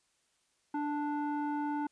square tone with low-pass filter, 293.7 Hz, D4, in tune, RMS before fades -34 dBFS, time 0.74-1.87 s, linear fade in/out 5 ms, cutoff 1100 Hz, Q 3.7, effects white hiss -74 dBFS RMS until 1.91 s + resampled to 22050 Hz

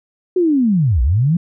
sine linear two-way sweep, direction down then up, 374.6 to 55 to 178.4 Hz, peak -11 dBFS, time 0.36-1.37 s, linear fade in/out 5 ms, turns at 1.02 s, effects none

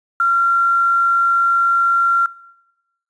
sine tone with quantisation, 1374 Hz, F6, 29 cents flat, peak -12 dBFS, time 0.2-2.26 s, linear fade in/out 2 ms, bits 7, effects noise-tail reverb RT60 1.0 s tail -23 dB re dry + resampled to 22050 Hz

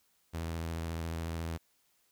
sawtooth tone with vibrato, 82.41 Hz, E2, in tune, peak -31 dBFS, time 0.33-1.58 s, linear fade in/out 20 ms, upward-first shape sine, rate 14 Hz, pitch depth 29 cents each way, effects white hiss -72 dBFS RMS until 2.11 s

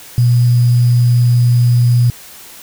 sine tone with sample-and-hold, 121.1 Hz, B2, 34 cents flat, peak -7 dBFS, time 0.18-2.1 s, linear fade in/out 0 ms, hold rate 4900 Hz, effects white hiss -36 dBFS RMS until 2.62 s

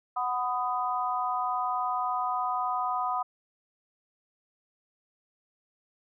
sine chord, B major, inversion second, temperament equal with one note detuned, 740 / 1001 / 1244.5 Hz, F#5 / B5 / D#6, 0 / +23 / 0 cents, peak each -31 dBFS, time 0.16-3.23 s, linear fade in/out 10 ms, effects none

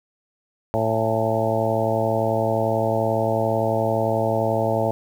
harmonic tone with a mistuned harmonic, 111.4 Hz, A2, 22 cents sharp, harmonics 1 / 2 / 3 / 4 / 5 / 6 / 7 / 8, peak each -26 / -29 / -30 / -28 / -24 / -24 / -30 / -30 dBFS, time 0.74-4.91 s, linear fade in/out 0 ms, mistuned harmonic 7, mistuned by +73 cents, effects 8-bit

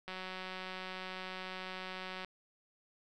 click train, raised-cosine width 0.3 ms, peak -27 dBFS, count 404, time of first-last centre 0.08-2.247 s, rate 186 Hz, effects none

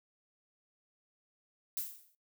violet noise with exponential decay, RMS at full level -34 dBFS, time 1.77-2.15 s, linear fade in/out 1 ms, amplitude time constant 81 ms, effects noise-tail reverb RT60 0.2 s tail -22 dB re dry

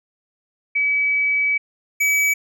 sine / square tone pair in turn, 2285 / 2285 Hz, D7 / D7, -48 / -48 cents, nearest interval unison, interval 0 cents, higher neither, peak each -16 dBFS, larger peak neither, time 0.75-1.58 / 2-2.34 s, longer first, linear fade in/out 10 ms, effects none

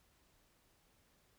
silence, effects pink hiss -72 dBFS RMS until 1.38 s

